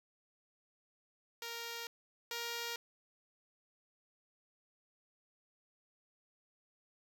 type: tone pair in turn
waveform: 5% pulse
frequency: 466.2 / 469.4 Hz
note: A#4 / A#4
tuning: 0 / +12 cents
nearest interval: unison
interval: 12 cents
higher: second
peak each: -30 / -27 dBFS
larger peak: second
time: 1.42-1.87 / 2.31-2.76 s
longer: neither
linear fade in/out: 2 ms
effects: none